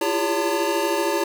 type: tone cluster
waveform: square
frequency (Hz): 335.3 / 348.4 / 404.1 / 566 / 899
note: E4 / F4 / G#4 / C#5 / A5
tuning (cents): +30 / -4 / -47 / +36 / +37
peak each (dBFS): -28 / -29 / -27 / -27 / -27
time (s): 0.01-1.24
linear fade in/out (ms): 5
effects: none